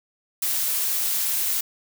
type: noise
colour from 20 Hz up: blue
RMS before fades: -24 dBFS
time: 0.42-1.61 s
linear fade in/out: 5 ms
effects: none